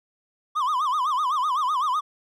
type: tone with vibrato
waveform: triangle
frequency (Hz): 1111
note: C#6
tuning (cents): +4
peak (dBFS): -19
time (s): 0.55-2.01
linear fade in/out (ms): 20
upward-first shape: sine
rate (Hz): 7.9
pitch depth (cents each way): 210
effects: none